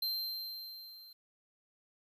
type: tone with level ramp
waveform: square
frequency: 4141 Hz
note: C8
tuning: 19 cents flat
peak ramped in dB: -32 to -53 dBFS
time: 0.02-1.13 s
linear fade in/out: 5 ms
effects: 12-bit